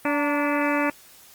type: harmonic tone with a mistuned harmonic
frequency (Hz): 289.6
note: D4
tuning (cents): -24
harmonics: 1 / 2 / 3 / 4 / 5 / 6 / 7 / 8 / 9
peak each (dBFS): -24 / -27 / -29 / -30 / -31 / -32 / -32 / -33 / -34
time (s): 0.05-0.9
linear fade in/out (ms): 2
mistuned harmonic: 3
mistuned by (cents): +60
effects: white hiss -50 dBFS RMS until 1.34 s + Opus 32 kbps